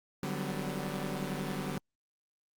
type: chord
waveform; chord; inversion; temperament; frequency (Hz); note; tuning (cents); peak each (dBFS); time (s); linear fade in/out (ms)
sawtooth; G major seventh; second; equal with one note detuned; 146.83 / 185 / 196 / 251.1; D3 / F#3 / G3 / B3; 0 / 0 / 0 / +29; -34 / -34 / -35 / -37; 0.23-1.78; 2
effects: Opus 48 kbps